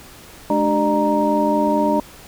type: tone cluster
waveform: sine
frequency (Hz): 211.9 / 296.3 / 387 / 603 / 935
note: G#3 / D4 / G4 / D5 / A#5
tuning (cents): +35 / +15 / -22 / +46 / +5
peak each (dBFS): -22 / -20 / -27 / -20 / -20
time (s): 0.5-2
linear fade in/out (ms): 2
effects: pink hiss -42 dBFS RMS until 2.27 s